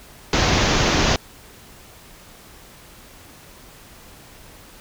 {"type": "low-pass noise", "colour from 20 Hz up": "pink", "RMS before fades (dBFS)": -18, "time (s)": [0.33, 1.16], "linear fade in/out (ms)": 2, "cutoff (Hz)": 6700, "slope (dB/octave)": 96, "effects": ["pink hiss -45 dBFS RMS until 4.8 s"]}